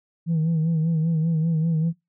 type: tone with vibrato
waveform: sine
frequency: 161.8 Hz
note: E3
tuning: 32 cents flat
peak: -17 dBFS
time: 0.26-1.93 s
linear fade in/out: 50 ms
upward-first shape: sine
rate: 5.1 Hz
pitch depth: 65 cents each way
effects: noise-tail reverb RT60 0.2 s tail -20 dB re dry + tanh soft clip ceiling -17 dBFS